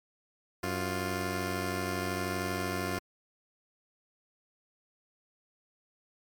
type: tone pair together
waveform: 10% pulse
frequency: 92.81 / 350.4 Hz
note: F#2 / F4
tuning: +6 / +6 cents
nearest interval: octave + major seventh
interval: 2300 cents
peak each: -25 / -26 dBFS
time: 0.63-2.99 s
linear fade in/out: 5 ms
effects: MP3 96 kbps